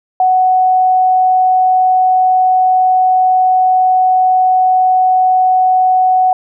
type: tone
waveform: sine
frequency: 743 Hz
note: F#5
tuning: 7 cents sharp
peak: -7 dBFS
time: 0.2-6.33 s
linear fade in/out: 2 ms
effects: none